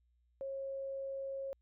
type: tone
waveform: sine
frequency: 543 Hz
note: C#5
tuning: 36 cents flat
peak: -38 dBFS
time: 0.41-1.53 s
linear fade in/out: 0 ms
effects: added 60 Hz sine -70 dBFS peak until 1.61 s